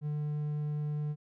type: tone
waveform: triangle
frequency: 149.2 Hz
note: D3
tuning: 28 cents sharp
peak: -29 dBFS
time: 0.01-1.16 s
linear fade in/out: 50 ms
effects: none